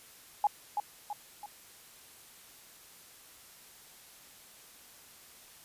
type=tone with echo; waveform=sine; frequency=830.6 Hz; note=G#5; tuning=in tune; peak=-22 dBFS; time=0.44-0.47 s; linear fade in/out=2 ms; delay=330 ms; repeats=3; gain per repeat=-6 dB; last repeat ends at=1.46 s; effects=white hiss -55 dBFS RMS until 5.64 s + resampled to 32000 Hz